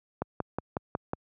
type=click train; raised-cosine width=1 ms; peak=-15 dBFS; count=6; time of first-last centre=0.22-1.134 s; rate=5.47 Hz; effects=high-pass 80 Hz 12 dB/octave